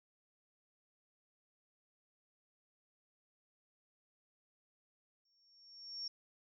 sine tone with exponential growth, 5500 Hz, F8, 27 cents flat, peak -38 dBFS, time 5.25-6.08 s, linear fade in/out 5 ms, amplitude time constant 180 ms, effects none

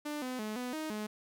sawtooth tone with pitch steps, 297.2 / 254.1 / 214.3 / 248.7 / 312.2 / 212.3 Hz, D4 / B3 / A3 / B3 / D#4 / G#3, +21 / +49 / -45 / +12 / +6 / +38 cents, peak -32 dBFS, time 0.05-1.07 s, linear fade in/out 10 ms, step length 170 ms, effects none

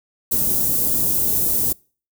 white band-stop noise, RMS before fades -19 dBFS, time 0.31-1.73 s, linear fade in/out 10 ms, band 360 to 12000 Hz, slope 12 dB/octave, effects noise-tail reverb RT60 0.4 s tail -26 dB re dry

